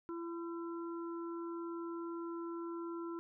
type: harmonic tone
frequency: 337.4 Hz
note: E4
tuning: 40 cents sharp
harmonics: 1 / 3 / 4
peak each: -40 / -50 / -51 dBFS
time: 0.09-3.19 s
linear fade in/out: 0 ms
effects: none